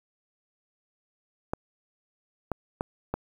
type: clicks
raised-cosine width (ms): 1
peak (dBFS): -14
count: 4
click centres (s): 1.535 / 2.517 / 2.809 / 3.14
effects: 8-bit